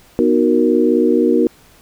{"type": "chord", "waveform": "sine", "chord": "B major seventh", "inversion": "none", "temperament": "equal", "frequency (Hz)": [246.9, 311.1, 370, 466.2], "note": ["B3", "D#4", "F#4", "A#4"], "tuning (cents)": [0, 0, 0, 0], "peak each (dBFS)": -16, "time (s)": [0.19, 1.47], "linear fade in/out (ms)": 0, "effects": ["pink hiss -48 dBFS RMS until 1.81 s"]}